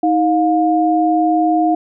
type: tone pair together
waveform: sine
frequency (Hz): 316.3 / 710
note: D#4 / F5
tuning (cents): +29 / +28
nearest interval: octave + major second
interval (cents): 1399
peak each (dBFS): -14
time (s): 0.03-1.75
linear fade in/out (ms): 5
effects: none